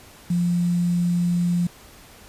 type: tone with quantisation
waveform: sine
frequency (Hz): 174.61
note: F3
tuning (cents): 0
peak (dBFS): -18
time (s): 0.3-1.67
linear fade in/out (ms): 5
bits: 7
effects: pink hiss -47 dBFS RMS until 2.28 s + resampled to 32000 Hz